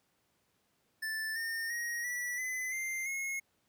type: tone with pitch steps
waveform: square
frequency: 1760 / 1822.1 / 1886.3 / 1952.8 / 2022 / 2093 / 2167 Hz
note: A6 / A#6 / A#6 / B6 / B6 / C7 / C#7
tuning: 0 / -40 / +20 / -20 / +40 / 0 / -40 cents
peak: -35 dBFS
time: 1.02-3.4 s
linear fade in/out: 10 ms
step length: 340 ms
effects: pink hiss -75 dBFS RMS until 3.68 s + high-pass 100 Hz 12 dB/octave